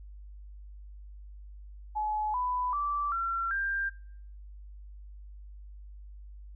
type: tone with pitch steps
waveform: sine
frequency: 852 / 995.8 / 1163.9 / 1360.3 / 1589.9 Hz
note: G#5 / B5 / D6 / F6 / G6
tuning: +44 / +14 / -16 / -46 / +24 cents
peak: -28 dBFS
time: 1.95-3.9 s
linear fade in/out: 20 ms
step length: 390 ms
effects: noise-tail reverb RT60 0.6 s tail -23 dB re dry + added 50 Hz sine -44 dBFS peak until 6.55 s